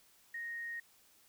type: tone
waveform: sine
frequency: 1864.7 Hz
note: A#6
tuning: in tune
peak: -39 dBFS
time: 0.34-0.8 s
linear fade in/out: 5 ms
effects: white hiss -66 dBFS RMS until 1.28 s